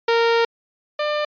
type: tone pair in turn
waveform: sawtooth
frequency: 463 / 597.7 Hz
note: A#4 / D5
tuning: -12 / +30 cents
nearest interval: major third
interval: 442 cents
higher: second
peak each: -11 / -16 dBFS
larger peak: first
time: 0.08-0.45 / 0.99-1.25 s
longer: first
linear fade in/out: 5 ms
effects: resampled to 11025 Hz